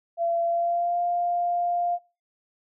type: tone with pitch glide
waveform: sine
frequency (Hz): 679 to 700.1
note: F5 to F5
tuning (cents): -49 to +4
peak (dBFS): -22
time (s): 0.17-1.99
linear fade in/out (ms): 50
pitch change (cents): +53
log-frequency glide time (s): 0.43-1
effects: noise-tail reverb RT60 0.3 s tail -20 dB re dry